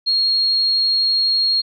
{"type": "tone", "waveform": "sine", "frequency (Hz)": 4272, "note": "C8", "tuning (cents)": 35, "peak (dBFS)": -14, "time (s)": [0.06, 1.62], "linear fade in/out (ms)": 20, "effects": []}